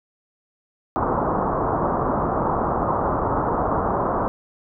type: low-pass noise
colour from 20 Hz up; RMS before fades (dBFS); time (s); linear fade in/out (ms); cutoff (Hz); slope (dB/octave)
white; -22; 0.96-4.28; 0; 1200; 48
effects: none